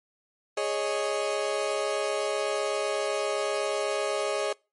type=chord; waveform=35% pulse; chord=Ab suspended fourth; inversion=none; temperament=equal; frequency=415.3 / 554.4 / 622.3 Hz; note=Ab4 / Db5 / Eb5; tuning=0 / 0 / 0 cents; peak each=-29 dBFS; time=0.57-4.53 s; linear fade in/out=5 ms; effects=noise-tail reverb RT60 0.3 s tail -26 dB re dry + MP3 48 kbps